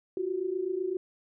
sine tone pair together, 350 / 377.9 Hz, F4 / F#4, +4 / +37 cents, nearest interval minor second, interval 133 cents, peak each -33 / -30 dBFS, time 0.17-0.97 s, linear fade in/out 2 ms, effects none

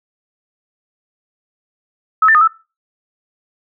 sine tone with pitch steps, 1288 / 1782 / 1234 / 1316 Hz, E6 / A6 / D#6 / E6, -41 / +22 / -15 / -3 cents, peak -7 dBFS, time 2.22-2.476 s, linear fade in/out 5 ms, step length 64 ms, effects noise-tail reverb RT60 0.3 s tail -21 dB re dry

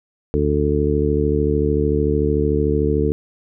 harmonic tone, 73.42 Hz, D2, in tune, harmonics 1 / 2 / 3 / 4 / 5 / 6, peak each -21 / -23 / -26 / -23 / -24 / -20 dBFS, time 0.34-3.12 s, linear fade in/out 0 ms, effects none

